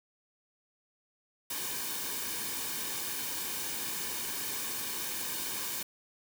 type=noise with comb filter; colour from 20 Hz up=white; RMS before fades=-36 dBFS; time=1.5-5.83 s; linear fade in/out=5 ms; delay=1.5 ms; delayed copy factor=-0.6; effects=none